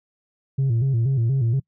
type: tone with vibrato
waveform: sine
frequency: 124.8 Hz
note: B2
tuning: 19 cents sharp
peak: -15 dBFS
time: 0.58-1.6 s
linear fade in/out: 10 ms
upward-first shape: square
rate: 4.2 Hz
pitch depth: 140 cents each way
effects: noise-tail reverb RT60 0.1 s tail -25 dB re dry + tanh soft clip ceiling -16 dBFS